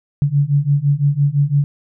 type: beating tone pair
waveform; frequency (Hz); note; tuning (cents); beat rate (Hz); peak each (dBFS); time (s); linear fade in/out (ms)
sine; 140 / 145.9; C#3 / D3; +18 / -11; 5.9; -16 / -15; 0.22-1.64; 0
effects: none